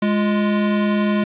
square tone pair together, 207.6 / 349.7 Hz, G#3 / F4, 0 / +2 cents, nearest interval major sixth, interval 902 cents, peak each -17 / -26 dBFS, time 0.02-1.24 s, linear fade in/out 5 ms, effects resampled to 8000 Hz + 7-bit

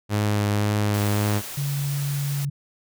sawtooth tone with vibrato, 103.83 Hz, G#2, in tune, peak -16 dBFS, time 0.09-1.42 s, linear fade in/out 50 ms, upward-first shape triangle, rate 1.9 Hz, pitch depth 16 cents each way
white noise, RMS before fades -35 dBFS, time 0.94-2.45 s, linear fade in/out 2 ms
sine tone, 141.5 Hz, C#3, 36 cents sharp, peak -23 dBFS, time 1.57-2.5 s, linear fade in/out 10 ms
effects none

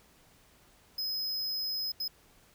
square tone bursts at uneven times, 5080 Hz, D#8, 35 cents sharp, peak -32 dBFS, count 2, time 0.98-1.92 / 2-2.08 s, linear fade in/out 5 ms, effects pink hiss -62 dBFS RMS until 2.54 s

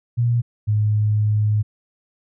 sine tone pair in turn, 119 / 106.02 Hz, A#2 / G#2, +36 / +36 cents, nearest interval major second, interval 200 cents, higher first, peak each -15 dBFS, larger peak neither, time 0.17-0.42 / 0.67-1.63 s, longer second, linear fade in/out 20 ms, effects none

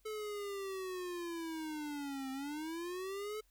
square linear two-way sweep, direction down then up, 435.4 to 262.7 to 435.4 Hz, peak -40 dBFS, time 0.05-3.41 s, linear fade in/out 10 ms, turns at 2.31 s, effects added 44 Hz sine -69 dBFS peak until 3.5 s + white hiss -75 dBFS RMS until 3.5 s

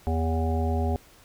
harmonic tone, 81 Hz, E2, 30 cents flat, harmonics 1 / 3 / 5 / 7 / 9 / 10, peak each -24 / -31 / -33 / -37 / -33 / -39 dBFS, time 0.07-0.96 s, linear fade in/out 0 ms, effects pink hiss -54 dBFS RMS until 1.24 s

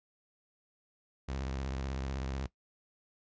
sawtooth tone with vibrato, 66.6 Hz, C2, 31 cents sharp, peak -31 dBFS, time 1.28-2.47 s, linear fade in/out 10 ms, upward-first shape square, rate 16 Hz, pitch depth 91 cents each way, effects noise-tail reverb RT60 0.1 s tail -18 dB re dry + resampled to 16000 Hz

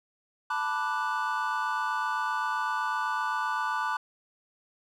triangle chord, B minor seventh, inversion third, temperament equal, 880 / 987.8 / 1174.7 / 1480 Hz, A5 / B5 / D6 / F#6, 0 / 0 / 0 / 0 cents, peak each -31 dBFS, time 0.5-3.97 s, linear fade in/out 5 ms, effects none

